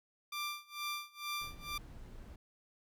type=tone with tremolo; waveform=15% pulse; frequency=1183 Hz; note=D6; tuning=12 cents sharp; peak=-30 dBFS; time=0.32-1.78 s; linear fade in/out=5 ms; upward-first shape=sine; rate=2.2 Hz; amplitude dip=95%
type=noise; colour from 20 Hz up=brown; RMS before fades=-50 dBFS; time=1.41-2.36 s; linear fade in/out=5 ms
effects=none